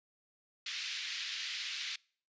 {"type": "band-pass noise", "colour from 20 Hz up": "white", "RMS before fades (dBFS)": -40, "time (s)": [0.66, 1.96], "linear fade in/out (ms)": 5, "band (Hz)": [1900, 4700], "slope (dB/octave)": 24, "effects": ["noise-tail reverb RT60 0.5 s tail -26 dB re dry", "resampled to 16000 Hz"]}